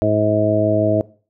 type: harmonic tone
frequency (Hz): 106.2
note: G#2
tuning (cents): +39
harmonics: 1 / 2 / 3 / 4 / 5 / 6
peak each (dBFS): -21 / -24 / -20 / -25 / -24 / -17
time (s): 0.02-1.01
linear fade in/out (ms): 0
effects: noise-tail reverb RT60 0.4 s tail -20 dB re dry